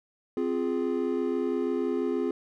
triangle chord, F minor, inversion second, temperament equal with one note detuned, 260.7 / 349.2 / 415.3 Hz, C4 / F4 / Ab4, -6 / 0 / 0 cents, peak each -28 dBFS, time 0.37-2.31 s, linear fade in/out 2 ms, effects none

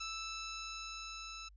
10% pulse tone with level ramp, 1318.5 Hz, E6, in tune, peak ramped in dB -31 to -37 dBFS, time 0-1.49 s, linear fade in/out 10 ms, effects added 50 Hz sine -57 dBFS peak until 1.56 s + resampled to 16000 Hz

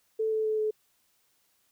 sine tone with pitch steps, 440 / 436.7 / 433.4 / 430.2 Hz, A4 / A4 / A4 / A4, 0 / -13 / -26 / -39 cents, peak -25 dBFS, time 0.19-0.71 s, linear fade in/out 10 ms, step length 130 ms, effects white hiss -70 dBFS RMS until 1.71 s

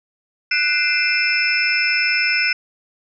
sine tone cluster, 1485 / 2082 / 2390 / 2630 / 5260 Hz, F#6 / C7 / D7 / E7 / E8, +6 / -9 / +30 / -5 / -5 cents, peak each -22 dBFS, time 0.51-2.53 s, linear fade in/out 5 ms, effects none

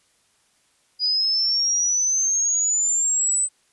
sine exponential sweep, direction up, 4900 to 8110 Hz, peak -18 dBFS, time 0.99-3.49 s, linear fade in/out 50 ms, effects white hiss -63 dBFS RMS until 3.72 s + resampled to 24000 Hz

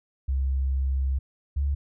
sine tone pair in turn, 66.8 / 70.49 Hz, C2 / C#2, +36 / +30 cents, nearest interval minor second, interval 94 cents, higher second, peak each -22 dBFS, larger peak neither, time 0.28-1.19 / 1.56-1.75 s, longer first, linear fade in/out 10 ms, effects none

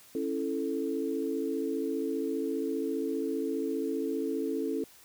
sine chord, A major, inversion first, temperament just, 275 / 330 / 440 Hz, C#4 / E4 / A4, -14 / +2 / 0 cents, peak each -33 / -34 / -33 dBFS, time 0.15-4.84 s, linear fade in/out 2 ms, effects white hiss -56 dBFS RMS until 5.04 s

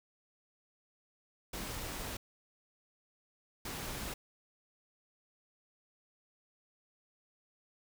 pink noise bursts at uneven times, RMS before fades -41 dBFS, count 2, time 1.53-2.17 / 3.65-4.14 s, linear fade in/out 5 ms, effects none

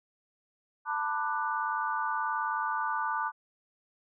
sine chord, B minor seventh, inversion third, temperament just, 889 / 987.8 / 1185.3 / 1481.6 Hz, A5 / B5 / D6 / F#6, +18 / 0 / +16 / +2 cents, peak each -33 / -36 / -33 / -35 dBFS, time 0.85-3.32 s, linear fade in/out 50 ms, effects none

